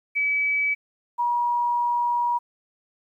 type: tone pair in turn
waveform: sine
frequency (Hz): 2289 / 959.1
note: D7 / A#5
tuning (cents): -45 / +49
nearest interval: octave + minor third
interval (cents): 1506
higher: first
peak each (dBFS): -20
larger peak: neither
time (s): 0.15-0.75 / 1.18-2.39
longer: second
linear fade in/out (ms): 20
effects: 10-bit